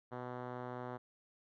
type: tone with low-pass filter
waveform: 5% pulse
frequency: 124.3 Hz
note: B2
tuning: 12 cents sharp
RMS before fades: -44 dBFS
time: 0.11-0.98 s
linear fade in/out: 20 ms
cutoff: 1200 Hz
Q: 0.63
effects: none